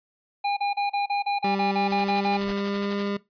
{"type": "tone bursts", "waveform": "square", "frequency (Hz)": 810, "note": "G#5", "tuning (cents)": -43, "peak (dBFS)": -23, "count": 12, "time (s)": [0.44, 2.374], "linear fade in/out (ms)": 10, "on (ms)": 130, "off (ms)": 34}
{"type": "tone with pitch glide", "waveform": "25% pulse", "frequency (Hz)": [196, 201.4], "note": ["G3", "G3"], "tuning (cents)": [0, 47], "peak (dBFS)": -22, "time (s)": [1.44, 3.17], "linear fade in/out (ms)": 5, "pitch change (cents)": 47, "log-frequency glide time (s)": [1.7, 2.94]}
{"type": "noise with tremolo", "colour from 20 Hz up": "white", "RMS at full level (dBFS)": -34, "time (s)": [1.9, 3.08], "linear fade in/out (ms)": 5, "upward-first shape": "sine", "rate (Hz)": 12, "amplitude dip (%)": 90}
{"type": "noise with exponential growth", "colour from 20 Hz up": "pink", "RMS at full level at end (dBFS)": -34, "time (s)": [2.27, 2.52], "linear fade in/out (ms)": 2, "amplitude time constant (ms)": 53}
{"effects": ["noise-tail reverb RT60 0.2 s tail -19 dB re dry", "resampled to 11025 Hz"]}